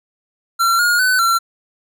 square tone with pitch steps, 1363 / 1430 / 1507 / 1359 Hz, F6 / F6 / F#6 / F6, -43 / +41 / +31 / -48 cents, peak -13 dBFS, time 0.59-1.39 s, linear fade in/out 20 ms, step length 200 ms, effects none

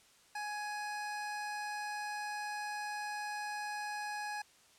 25% pulse tone, 835 Hz, G#5, 9 cents sharp, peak -34 dBFS, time 0.35-4.42 s, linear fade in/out 5 ms, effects white hiss -64 dBFS RMS until 4.78 s + low-pass 9000 Hz 12 dB/octave

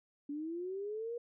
sine linear sweep, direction up, 282.4 to 481.5 Hz, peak -37 dBFS, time 0.29-1.18 s, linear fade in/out 5 ms, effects none

